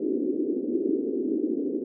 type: band-pass noise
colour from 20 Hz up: pink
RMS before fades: -27 dBFS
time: 0-1.84 s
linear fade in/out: 5 ms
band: 260 to 410 Hz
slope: 48 dB/octave
effects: none